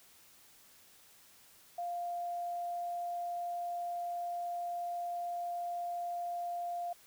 sine tone, 698.5 Hz, F5, in tune, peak -35 dBFS, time 1.78-6.93 s, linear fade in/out 5 ms, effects white hiss -61 dBFS RMS until 7.06 s

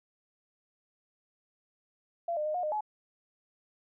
sine tone with pitch steps, 682 / 605 / 613 / 718 / 611 / 850 Hz, F5 / D#5 / D#5 / F5 / D#5 / G#5, -41 / -49 / -26 / +48 / -32 / +40 cents, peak -29 dBFS, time 2.28-2.808 s, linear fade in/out 5 ms, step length 88 ms, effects none

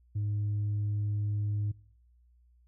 sine tone with tanh clipping, 103.83 Hz, G#2, in tune, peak -29 dBFS, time 0.15-1.72 s, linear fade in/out 10 ms, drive 1 dB, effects noise-tail reverb RT60 0.7 s tail -26 dB re dry + added 60 Hz sine -60 dBFS peak until 2.67 s

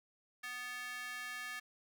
square tone with high-pass filter, 247.5 Hz, B3, 4 cents sharp, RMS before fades -44 dBFS, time 0.43-1.6 s, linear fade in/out 10 ms, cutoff 1700 Hz, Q 2.8, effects none

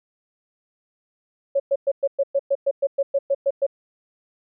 sine tone bursts, 554.4 Hz, C#5, in tune, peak -16 dBFS, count 14, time 1.55-3.666 s, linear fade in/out 10 ms, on 49 ms, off 110 ms, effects none

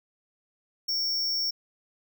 square tone, 5480 Hz, F8, 34 cents flat, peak -26 dBFS, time 0.88-1.51 s, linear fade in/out 10 ms, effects none

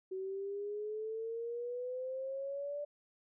sine exponential sweep, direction up, 374.6 to 587.3 Hz, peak -37 dBFS, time 0.11-2.85 s, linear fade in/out 10 ms, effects none

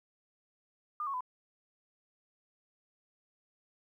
sine tone with pitch steps, 1209 / 1102.3 / 1005 Hz, D6 / C#6 / B5, +50 / -10 / +30 cents, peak -33 dBFS, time 1-1.207 s, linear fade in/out 2 ms, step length 69 ms, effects 12-bit

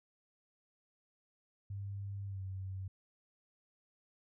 sine tone with pitch glide, 99.5 to 95.12 Hz, G2 to F#2, +26 to +48 cents, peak -39 dBFS, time 1.7-2.88 s, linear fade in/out 5 ms, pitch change -78 cents, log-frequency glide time 2.26-2.42 s, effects none

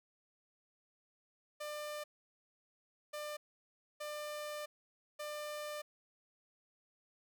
sawtooth tone bursts at uneven times, 597 Hz, D5, 28 cents sharp, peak -37 dBFS, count 4, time 1.6-2.04 / 3.13-3.37 / 4-4.66 / 5.19-5.82 s, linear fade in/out 10 ms, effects none

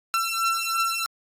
sawtooth beating tone pair, 1346 / 1349 Hz, E6 / E6, +36 / +40 cents, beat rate 3 Hz, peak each -22 / -22 dBFS, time 0.14-1.06 s, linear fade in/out 0 ms, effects AAC 48 kbps

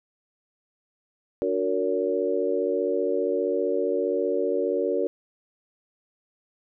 sine tone cluster, 293.2 / 368.4 / 463.5 / 565 Hz, D4 / F#4 / A#4 / C#5, -3 / -7 / -10 / +33 cents, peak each -31 / -27 / -26 / -28 dBFS, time 1.42-5.07 s, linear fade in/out 0 ms, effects none

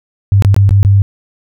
sine tone with dropouts, 99.3 Hz, G2, 23 cents sharp, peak -4 dBFS, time 0.32-1.02 s, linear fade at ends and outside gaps 0 ms, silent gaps 0.423-0.448 / 0.544-0.564 / 0.692-0.708 / 0.83-0.849 s, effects none

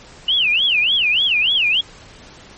sine tone with vibrato, 2849 Hz, F7, 34 cents sharp, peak -13 dBFS, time 0.28-1.81 s, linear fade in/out 5 ms, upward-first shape sine, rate 3.4 Hz, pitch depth 300 cents each way, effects pink hiss -42 dBFS RMS until 2.57 s + MP3 32 kbps

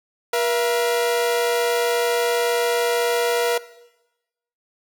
sawtooth tone pair together, 478.4 / 676.6 Hz, A#4 / E5, +45 / +45 cents, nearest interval tritone, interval 600 cents, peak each -16 / -21 dBFS, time 0.33-3.58 s, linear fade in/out 5 ms, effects noise-tail reverb RT60 1.0 s tail -18 dB re dry

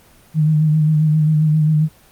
sine tone with vibrato, 154.3 Hz, D#3, 14 cents flat, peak -11 dBFS, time 0.34-1.89 s, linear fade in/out 50 ms, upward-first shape sine, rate 7.5 Hz, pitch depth 34 cents each way, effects pink hiss -49 dBFS RMS until 2.11 s + Opus 24 kbps

